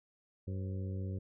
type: harmonic tone with a mistuned harmonic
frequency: 95.3 Hz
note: G2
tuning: 48 cents flat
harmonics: 1 / 2 / 3 / 4 / 5 / 6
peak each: -36 / -44 / -50 / -50 / -54 / -55 dBFS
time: 0.47-1.19 s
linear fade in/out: 10 ms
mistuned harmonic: 6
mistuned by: -93 cents
effects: none